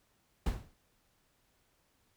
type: noise with exponential decay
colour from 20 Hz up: brown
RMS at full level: -28 dBFS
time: 0.46-0.74 s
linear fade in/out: 5 ms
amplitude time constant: 60 ms
effects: pink hiss -73 dBFS RMS until 2.16 s